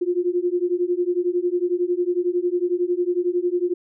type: beating tone pair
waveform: sine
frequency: 349.2 / 360.2 Hz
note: F4 / F#4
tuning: 0 / -46 cents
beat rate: 11 Hz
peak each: -22 dBFS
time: 0.01-3.74 s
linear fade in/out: 10 ms
effects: none